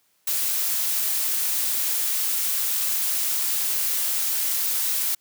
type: noise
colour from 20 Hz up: blue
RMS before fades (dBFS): -24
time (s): 0.27-5.15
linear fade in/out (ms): 5
effects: white hiss -66 dBFS RMS until 5.2 s + high-pass 100 Hz 12 dB/octave